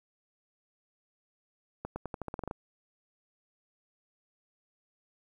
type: accelerating click train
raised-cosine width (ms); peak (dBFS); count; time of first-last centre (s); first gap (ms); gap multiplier
1; -22; 11; 1.85-2.511; 110; 0.88
effects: 10-bit